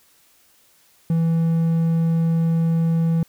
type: tone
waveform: triangle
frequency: 164.81 Hz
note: E3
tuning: in tune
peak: -14 dBFS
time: 1.1-3.23 s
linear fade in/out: 2 ms
effects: white hiss -57 dBFS RMS until 3.28 s